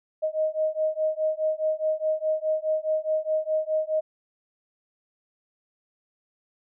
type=beating tone pair; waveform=sine; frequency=622.3 / 627.1 Hz; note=D#5 / D#5; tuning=0 / +13 cents; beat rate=4.8 Hz; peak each=-26 dBFS; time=0.22-4.01 s; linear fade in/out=20 ms; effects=none